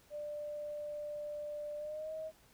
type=tone with pitch glide; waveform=sine; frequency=593 to 631.9 Hz; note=D5 to D#5; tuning=+17 to +27 cents; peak=-39 dBFS; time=0.1-2.32 s; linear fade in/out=50 ms; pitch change=+110 cents; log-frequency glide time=1.77-2.13 s; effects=pink hiss -65 dBFS RMS until 2.53 s